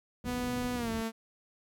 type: low-pass noise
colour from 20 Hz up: white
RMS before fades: -42 dBFS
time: 0.24-1.02 s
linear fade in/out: 0 ms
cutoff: 180 Hz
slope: 12 dB/octave
type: tone with pitch glide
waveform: sawtooth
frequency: 246.9 to 225.1 Hz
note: B3 to A3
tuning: 0 to +40 cents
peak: -28 dBFS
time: 0.24-1.12 s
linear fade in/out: 50 ms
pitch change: -160 cents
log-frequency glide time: 0.75-0.9 s
effects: none